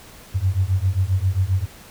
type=beating tone pair; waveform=sine; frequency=90.7 / 98.2 Hz; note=F#2 / G2; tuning=-34 / +4 cents; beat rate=7.5 Hz; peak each=-20 dBFS; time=0.34-1.66 s; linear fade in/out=20 ms; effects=pink hiss -44 dBFS RMS until 1.9 s